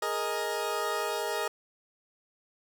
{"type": "chord", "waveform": "20% pulse", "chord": "Ab suspended second", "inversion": "none", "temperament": "equal", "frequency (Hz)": [415.3, 466.2, 622.3], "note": ["Ab4", "Bb4", "Eb5"], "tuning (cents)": [0, 0, 0], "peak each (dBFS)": -29, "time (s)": [0.02, 1.48], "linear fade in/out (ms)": 5, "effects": []}